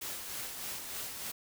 white noise with tremolo, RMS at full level -39 dBFS, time 0.01-1.32 s, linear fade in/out 10 ms, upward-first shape sine, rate 3.3 Hz, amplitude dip 40%, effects none

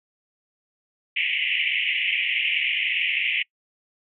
white band-pass noise, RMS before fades -24 dBFS, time 1.16-3.43 s, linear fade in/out 10 ms, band 2000 to 3000 Hz, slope 96 dB/octave, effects noise-tail reverb RT60 0.1 s tail -26 dB re dry

